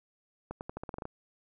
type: accelerating click train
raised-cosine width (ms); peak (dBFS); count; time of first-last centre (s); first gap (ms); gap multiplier
1; -24; 10; 0.51-1.054; 99; 0.87
effects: none